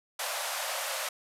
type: band-pass noise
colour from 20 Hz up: pink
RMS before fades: -34 dBFS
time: 0.19-1.09 s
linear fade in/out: 5 ms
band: 520 to 14000 Hz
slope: 96 dB/octave
effects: none